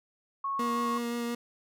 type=tone; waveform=sine; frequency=1100 Hz; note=C#6; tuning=14 cents flat; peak=-29 dBFS; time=0.44-0.98 s; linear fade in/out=5 ms
type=tone with vibrato; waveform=30% pulse; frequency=237 Hz; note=A#3; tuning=29 cents sharp; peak=-28 dBFS; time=0.59-1.35 s; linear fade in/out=5 ms; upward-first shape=sine; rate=5.7 Hz; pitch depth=10 cents each way
effects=none